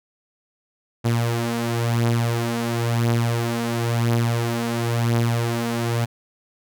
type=beating tone pair; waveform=sawtooth; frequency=116.54 / 117.51 Hz; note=A#2 / A#2; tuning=0 / +14 cents; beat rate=0.97 Hz; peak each=-21 / -17 dBFS; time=1.04-6.06 s; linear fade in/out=20 ms; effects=none